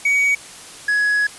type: tone pair in turn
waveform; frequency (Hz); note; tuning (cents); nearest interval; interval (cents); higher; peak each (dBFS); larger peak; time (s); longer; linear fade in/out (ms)
triangle; 2256 / 1677.1; C#7 / G#6; +30 / +16; perfect fourth; 514; first; -12 / -13; first; 0.05-0.35 / 0.88-1.27; second; 5
effects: white hiss -38 dBFS RMS until 1.38 s + resampled to 24000 Hz